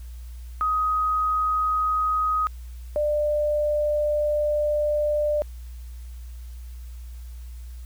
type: tone pair in turn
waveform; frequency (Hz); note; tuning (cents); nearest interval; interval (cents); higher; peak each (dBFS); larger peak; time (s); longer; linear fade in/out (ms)
sine; 1256 / 595.7; D#6 / D5; +16 / +24; octave + minor second; 1292; first; -20; neither; 0.61-2.47 / 2.96-5.42; second; 0
effects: added 60 Hz sine -35 dBFS peak until 7.85 s + white hiss -56 dBFS RMS until 7.85 s